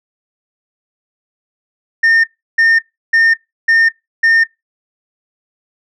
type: tone bursts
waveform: sine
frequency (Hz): 1820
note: A#6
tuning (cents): -42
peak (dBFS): -4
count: 5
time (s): 2.03-4.44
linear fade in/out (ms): 10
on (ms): 210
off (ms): 340
effects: noise-tail reverb RT60 0.2 s tail -23 dB re dry + tanh soft clip ceiling -6 dBFS